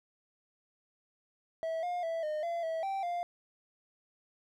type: tone with pitch steps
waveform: triangle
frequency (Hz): 651 / 710 / 659 / 611 / 681 / 650 / 779 / 699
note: E5 / F5 / E5 / D#5 / F5 / E5 / G5 / F5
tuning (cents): -22 / +28 / -1 / -32 / -44 / -24 / -11 / +1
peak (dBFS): -30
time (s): 1.63-3.23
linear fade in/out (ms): 0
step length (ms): 200
effects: none